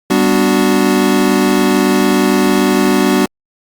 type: chord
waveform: square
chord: G major seventh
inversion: none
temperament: equal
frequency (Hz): 196 / 246.9 / 293.7 / 370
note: G3 / B3 / D4 / F#4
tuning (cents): 0 / 0 / 0 / 0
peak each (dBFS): -16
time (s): 0.1-3.26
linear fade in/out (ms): 5
effects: Opus 48 kbps